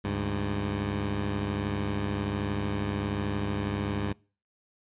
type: tone pair together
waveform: 15% pulse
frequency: 71.9 / 101.36 Hz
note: D2 / G#2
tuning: -36 / -42 cents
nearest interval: tritone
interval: 594 cents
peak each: -28 / -23 dBFS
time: 0.04-4.13 s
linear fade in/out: 10 ms
effects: noise-tail reverb RT60 0.4 s tail -26 dB re dry + resampled to 8000 Hz